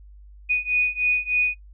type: beating tone pair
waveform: sine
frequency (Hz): 2475 / 2478.3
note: D#7 / D#7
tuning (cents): -10 / -7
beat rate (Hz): 3.3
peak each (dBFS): -23 / -22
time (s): 0.49-1.55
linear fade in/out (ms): 20
effects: noise-tail reverb RT60 0.1 s tail -23 dB re dry + added 50 Hz sine -43 dBFS peak until 1.73 s